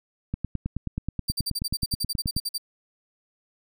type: click train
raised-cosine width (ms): 5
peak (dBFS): -15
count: 20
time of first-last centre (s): 0.34-2.366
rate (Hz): 9.38
type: tone bursts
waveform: sawtooth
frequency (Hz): 4664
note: D8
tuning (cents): -13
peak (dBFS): -23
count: 15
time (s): 1.28-2.581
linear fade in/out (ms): 10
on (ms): 41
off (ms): 49
effects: none